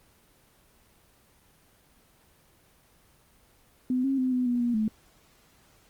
sine tone with pitch steps, 253.2 / 270.6 / 256.9 / 251 / 243.3 / 239.6 / 216.6 Hz, B3 / C#4 / C4 / B3 / B3 / A#3 / A3, +43 / -42 / -32 / +28 / -26 / +48 / -27 cents, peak -23 dBFS, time 3.9-4.88 s, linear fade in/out 2 ms, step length 140 ms, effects pink hiss -61 dBFS RMS until 5.89 s + Opus 24 kbps

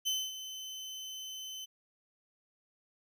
30% pulse tone with ADSR envelope, 3052 Hz, G7, 47 cents flat, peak -26 dBFS, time 0.05-1.66 s, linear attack 24 ms, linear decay 240 ms, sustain -12 dB, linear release 20 ms, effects none

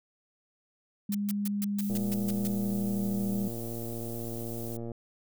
sine tone with pitch glide, 203.8 to 198.46 Hz, G#3 to G3, -32 to +22 cents, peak -28 dBFS, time 1.09-3.48 s, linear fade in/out 5 ms, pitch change -46 cents, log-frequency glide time 1.51-3.08 s
blue noise bursts, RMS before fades -36 dBFS, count 9, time 1.12-2.474 s, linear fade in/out 2 ms, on 26 ms, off 140 ms
violet noise, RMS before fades -44 dBFS, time 1.81-4.77 s, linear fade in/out 5 ms
click train, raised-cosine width 2 ms, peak -26 dBFS, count 351, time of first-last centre 1.9-4.917 s, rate 116 Hz
effects none

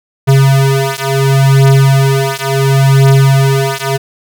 square beating tone pair, 135.5 / 136.21 Hz, C#3 / C#3, -39 / -30 cents, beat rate 0.71 Hz, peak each -10 dBFS, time 0.27-3.98 s, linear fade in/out 20 ms, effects none

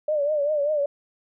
sine tone with vibrato, 591 Hz, D5, 11 cents sharp, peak -20 dBFS, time 0.08-0.86 s, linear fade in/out 5 ms, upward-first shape triangle, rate 5.1 Hz, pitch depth 99 cents each way, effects none

